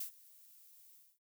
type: noise with ADSR envelope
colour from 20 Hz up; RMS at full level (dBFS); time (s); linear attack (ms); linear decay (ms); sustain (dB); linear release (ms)
violet; -39; 0-1.19; 6; 100; -22; 230
effects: none